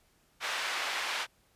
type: band-pass noise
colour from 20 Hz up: white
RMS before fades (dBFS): -34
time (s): 0.4-1.27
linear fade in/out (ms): 50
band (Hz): 780 to 2900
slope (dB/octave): 12
effects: pink hiss -68 dBFS RMS until 1.55 s + resampled to 32000 Hz